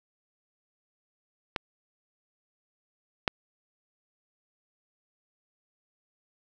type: clicks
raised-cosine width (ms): 0.3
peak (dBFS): -12 / -7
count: 2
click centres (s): 1.562 / 3.278
effects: none